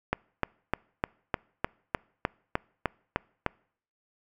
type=click train; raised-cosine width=0.5 ms; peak=-10 dBFS; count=12; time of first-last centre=0.13-3.463 s; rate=3.3 Hz; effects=noise-tail reverb RT60 0.6 s tail -26 dB re dry